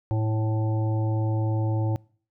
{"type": "harmonic tone", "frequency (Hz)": 109.6, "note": "A2", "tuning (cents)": -6, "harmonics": [1, 3, 5, 7, 8], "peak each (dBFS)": [-22, -32, -36, -39, -40], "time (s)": [0.11, 1.96], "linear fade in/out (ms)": 0, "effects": ["noise-tail reverb RT60 0.5 s tail -25 dB re dry"]}